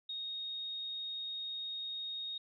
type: tone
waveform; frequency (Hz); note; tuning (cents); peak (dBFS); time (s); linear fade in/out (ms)
sine; 3729; A#7; 0; -38; 0.09-2.38; 5
effects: none